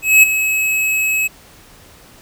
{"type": "tone with ADSR envelope", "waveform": "square", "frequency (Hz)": 2570, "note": "E7", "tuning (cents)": -45, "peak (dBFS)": -4, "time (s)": [0.02, 1.28], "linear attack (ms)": 210, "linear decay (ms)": 12, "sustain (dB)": -11, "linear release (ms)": 16, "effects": ["pink hiss -44 dBFS RMS until 2.21 s"]}